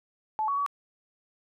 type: tone with pitch steps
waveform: sine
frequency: 866 / 1122 / 1136 Hz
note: A5 / C#6 / C#6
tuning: -28 / +21 / +42 cents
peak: -25 dBFS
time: 0.39-0.663 s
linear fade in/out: 0 ms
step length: 91 ms
effects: none